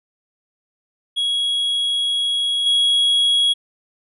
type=tone with level steps; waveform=triangle; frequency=3322 Hz; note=G#7; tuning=in tune; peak=-16 / -12 dBFS; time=1.16-3.54 s; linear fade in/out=20 ms; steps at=2.66 s; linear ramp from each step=5 ms; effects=resampled to 32000 Hz